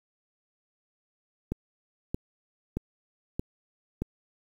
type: click train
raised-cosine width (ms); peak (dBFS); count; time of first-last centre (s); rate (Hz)
3; -16; 5; 1.52-4.02; 1.6
effects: 8-bit